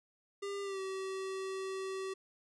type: tone with pitch glide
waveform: square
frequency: 400 to 382.6 Hz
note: G4 to G4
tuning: +35 to -42 cents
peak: -38 dBFS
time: 0.42-2.14 s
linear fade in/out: 10 ms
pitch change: -77 cents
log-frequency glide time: 0.63-0.8 s
effects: resampled to 22050 Hz + 13-bit